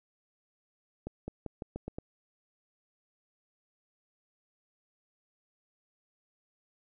accelerating click train, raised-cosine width 2 ms, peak -24 dBFS, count 7, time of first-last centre 1.07-1.985 s, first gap 210 ms, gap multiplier 0.87, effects none

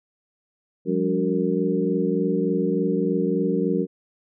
sine tone cluster, 176.2 / 199.6 / 286.9 / 374.5 / 460.4 Hz, F3 / G3 / D4 / F#4 / A#4, +16 / +32 / -40 / +21 / -22 cents, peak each -26 dBFS, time 0.85-3.87 s, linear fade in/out 50 ms, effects none

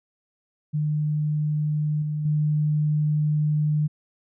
sine tone with level steps, 151 Hz, D3, 48 cents sharp, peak -21 / -24 / -19 dBFS, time 0.73-3.88 s, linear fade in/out 20 ms, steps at 2.02 / 2.25 s, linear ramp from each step 5 ms, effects none

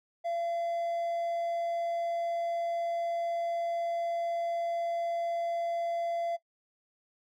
triangle tone, 681 Hz, F5, 44 cents flat, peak -28 dBFS, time 0.24-6.37 s, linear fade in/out 20 ms, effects noise-tail reverb RT60 0.1 s tail -17 dB re dry

